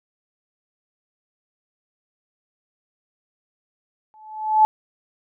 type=tone with exponential growth; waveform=sine; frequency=864 Hz; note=A5; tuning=32 cents flat; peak=-8 dBFS; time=4.14-4.65 s; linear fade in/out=0 ms; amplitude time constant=110 ms; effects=none